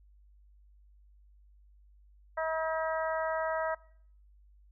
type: harmonic tone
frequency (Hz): 320.2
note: D#4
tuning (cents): +50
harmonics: 2 / 3 / 4 / 5 / 6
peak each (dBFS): -32 / -36 / -38 / -40 / -42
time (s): 2.37-3.75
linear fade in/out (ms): 10
effects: noise-tail reverb RT60 0.6 s tail -21 dB re dry + added 50 Hz sine -57 dBFS peak until 4.71 s